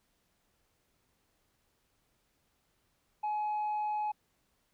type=tone with tanh clipping; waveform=sine; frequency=845 Hz; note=G#5; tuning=30 cents sharp; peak=-31 dBFS; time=3.23-4.12 s; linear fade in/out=10 ms; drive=1 dB; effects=pink hiss -75 dBFS RMS until 4.73 s